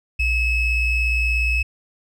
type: ring-modulated tone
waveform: triangle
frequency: 1318.5 Hz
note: E6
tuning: in tune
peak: -12 dBFS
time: 0.19-1.63 s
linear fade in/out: 10 ms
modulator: 1260 Hz
effects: none